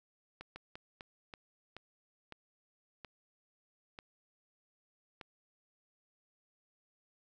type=slowing click train; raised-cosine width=0.3 ms; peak=-30 dBFS; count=10; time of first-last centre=0.41-5.212 s; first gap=150 ms; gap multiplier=1.3; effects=none